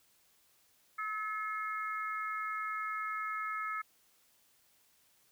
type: harmonic tone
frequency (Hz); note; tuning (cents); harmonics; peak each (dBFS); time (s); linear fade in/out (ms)
430; A4; -40; 3 / 4 / 5; -36 / -43 / -42; 0.98-3.82; 10
effects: white hiss -69 dBFS RMS until 5.31 s